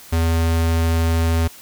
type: tone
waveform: square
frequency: 82.41 Hz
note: E2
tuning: in tune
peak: -16 dBFS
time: 0.12-1.48 s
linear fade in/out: 10 ms
effects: white hiss -42 dBFS RMS until 1.61 s